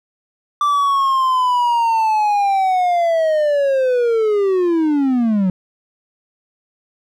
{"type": "linear sweep", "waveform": "triangle", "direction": "down", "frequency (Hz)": [1174.7, 180], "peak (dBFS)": -11, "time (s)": [0.61, 5.5], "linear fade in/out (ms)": 2, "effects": []}